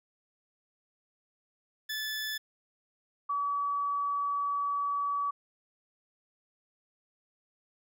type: tone pair in turn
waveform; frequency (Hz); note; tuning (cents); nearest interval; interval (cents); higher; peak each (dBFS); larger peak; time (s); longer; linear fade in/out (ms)
20% pulse / sine; 1737 / 1141.7; A6 / D6; -23 / -49; perfect fifth; 726; first; -28; neither; 1.89-2.38 / 3.29-5.31; second; 10
effects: none